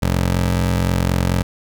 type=ring-modulated tone; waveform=25% pulse; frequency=89.4 Hz; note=F2; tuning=41 cents sharp; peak=-9 dBFS; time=0.02-1.43 s; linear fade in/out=5 ms; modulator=22.1 Hz; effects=none